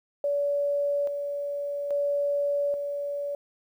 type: tone with tremolo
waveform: sine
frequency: 572 Hz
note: D5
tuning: 46 cents flat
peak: -23 dBFS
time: 0.24-3.35 s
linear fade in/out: 2 ms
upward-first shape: square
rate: 0.6 Hz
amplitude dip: 45%
effects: 10-bit